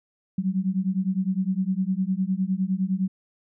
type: beating tone pair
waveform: sine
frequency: 183.9 / 193.7 Hz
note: F#3 / G3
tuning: -10 / -20 cents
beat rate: 9.8 Hz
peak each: -25 dBFS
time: 0.38-3.08 s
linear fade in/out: 5 ms
effects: none